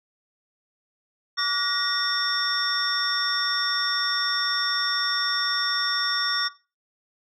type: tone cluster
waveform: sine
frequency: 1151 / 1440 / 1887 / 3588 / 5460 Hz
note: D6 / F#6 / A#6 / A7 / F8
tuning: -35 / -47 / +21 / +33 / -40 cents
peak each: -28 / -29 / -31 / -30 / -25 dBFS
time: 1.37-6.49 s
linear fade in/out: 20 ms
effects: noise-tail reverb RT60 0.3 s tail -17 dB re dry + tanh soft clip ceiling -13 dBFS